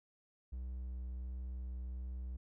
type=tone with vibrato; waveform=triangle; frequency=62.6 Hz; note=B1; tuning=24 cents sharp; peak=-38 dBFS; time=0.52-2.37 s; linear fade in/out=10 ms; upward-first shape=sine; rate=1.4 Hz; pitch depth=9 cents each way; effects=none